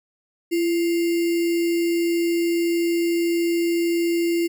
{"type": "tone with sample-and-hold", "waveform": "sine", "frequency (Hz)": 339.2, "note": "E4", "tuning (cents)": 50, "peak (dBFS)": -18, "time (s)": [0.51, 4.48], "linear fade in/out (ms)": 20, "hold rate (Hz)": 2450, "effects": []}